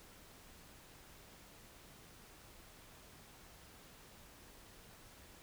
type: silence
effects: pink hiss -59 dBFS RMS until 5.42 s